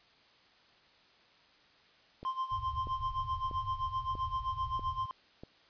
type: click train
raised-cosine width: 2 ms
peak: -32 dBFS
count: 6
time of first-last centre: 2.23-5.435 s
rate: 1.56 Hz
type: tone with tremolo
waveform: triangle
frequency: 1046.5 Hz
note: C6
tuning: in tune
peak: -28 dBFS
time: 2.25-5.11 s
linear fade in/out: 0 ms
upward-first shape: sine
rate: 7.7 Hz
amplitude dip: 80%
type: low-pass noise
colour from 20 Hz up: white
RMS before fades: -43 dBFS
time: 2.51-5.06 s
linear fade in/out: 5 ms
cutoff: 120 Hz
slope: 96 dB/octave
effects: white hiss -63 dBFS RMS until 5.69 s + resampled to 11025 Hz